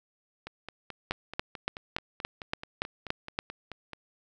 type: two click trains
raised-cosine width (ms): 0.3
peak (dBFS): -12 / -23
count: 9 / 17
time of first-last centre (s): 1.11-3.389 / 0.47-3.933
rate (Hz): 3.51 / 4.62
effects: none